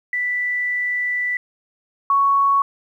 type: tone pair in turn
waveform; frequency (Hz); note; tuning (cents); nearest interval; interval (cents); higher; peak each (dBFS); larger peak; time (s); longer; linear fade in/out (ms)
sine; 1975.5 / 1112.2; B6 / C#6; 0 / +5; minor seventh; 995; first; -19 / -13; second; 0.13-1.37 / 2.1-2.62; first; 2
effects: 9-bit